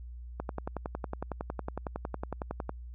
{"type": "click train", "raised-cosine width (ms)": 1, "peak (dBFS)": -20, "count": 26, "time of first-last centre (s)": [0.4, 2.694], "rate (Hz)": 10.9, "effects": ["added 60 Hz sine -41 dBFS peak until 2.94 s"]}